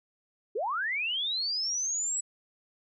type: linear sweep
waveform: sine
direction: up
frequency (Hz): 363.5 to 7900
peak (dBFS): -28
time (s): 0.55-2.21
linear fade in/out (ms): 10
effects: none